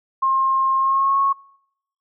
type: tone with pitch glide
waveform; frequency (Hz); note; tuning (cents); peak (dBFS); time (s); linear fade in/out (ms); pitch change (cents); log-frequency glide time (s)
sine; 1066 to 1098.5; C6 to C#6; +32 to -16; -15; 0.22-1.33; 10; +52; 0.77-1.18
effects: noise-tail reverb RT60 0.8 s tail -26 dB re dry